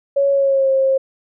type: tone with pitch glide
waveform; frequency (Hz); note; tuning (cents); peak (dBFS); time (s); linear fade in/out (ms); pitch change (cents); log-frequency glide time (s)
sine; 557 to 534.9; C#5 to C5; +8 to +38; -12; 0.16-0.98; 10; -70; 0.31-0.7
effects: none